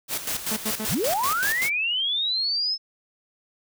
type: noise with tremolo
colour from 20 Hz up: white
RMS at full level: -27 dBFS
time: 0.08-1.7 s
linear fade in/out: 50 ms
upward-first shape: square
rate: 5.2 Hz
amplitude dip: 65%
type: tone bursts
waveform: sawtooth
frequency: 216.7 Hz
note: A3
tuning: 26 cents flat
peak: -24 dBFS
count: 3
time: 0.51-0.851 s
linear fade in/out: 5 ms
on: 57 ms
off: 85 ms
type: linear sweep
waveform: sine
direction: up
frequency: 38.89 to 5260 Hz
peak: -22 dBFS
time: 0.88-2.78 s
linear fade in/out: 50 ms
effects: none